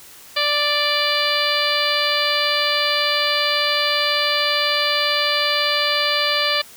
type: harmonic tone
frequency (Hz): 587.3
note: D5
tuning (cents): 0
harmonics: 1 / 2 / 3 / 4 / 5 / 6 / 7 / 8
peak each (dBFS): -25 / -25 / -25 / -25 / -25 / -25 / -25 / -25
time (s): 0.36-6.62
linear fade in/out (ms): 10
effects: white hiss -43 dBFS RMS until 6.76 s